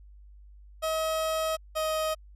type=tone pair in turn; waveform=30% pulse; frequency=637 / 628.2 Hz; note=D#5 / D#5; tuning=+41 / +16 cents; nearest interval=unison; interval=25 cents; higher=first; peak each=-24 dBFS; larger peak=neither; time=0.82-1.57 / 1.75-2.15 s; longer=first; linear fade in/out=20 ms; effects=added 50 Hz sine -48 dBFS peak until 2.35 s + resampled to 32000 Hz